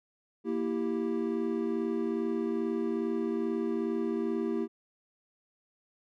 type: chord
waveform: triangle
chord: E diminished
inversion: second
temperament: equal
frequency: 233.1 / 329.6 / 392 Hz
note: Bb3 / E4 / G4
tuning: 0 / 0 / 0 cents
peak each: -31 dBFS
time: 0.44-4.68 s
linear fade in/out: 50 ms
effects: none